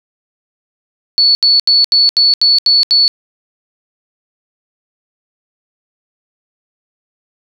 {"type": "tone bursts", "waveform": "sine", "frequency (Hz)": 4435, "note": "C#8", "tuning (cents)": 0, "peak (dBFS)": -6, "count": 8, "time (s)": [1.18, 3.079], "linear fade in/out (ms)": 0, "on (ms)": 170, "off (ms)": 77, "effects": []}